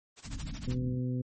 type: noise with tremolo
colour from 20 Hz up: white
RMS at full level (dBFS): -42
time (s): 0.16-0.78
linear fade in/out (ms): 50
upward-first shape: sine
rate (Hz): 13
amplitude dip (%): 90
type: low-pass noise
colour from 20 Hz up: pink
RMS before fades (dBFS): -39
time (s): 0.24-1.01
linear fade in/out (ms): 50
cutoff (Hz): 290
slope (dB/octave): 96
type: harmonic tone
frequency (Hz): 125.9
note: B2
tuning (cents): +34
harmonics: 1 / 2 / 3 / 4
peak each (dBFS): -31 / -34 / -45 / -46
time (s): 0.67-1.22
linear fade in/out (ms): 10
effects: MP3 32 kbps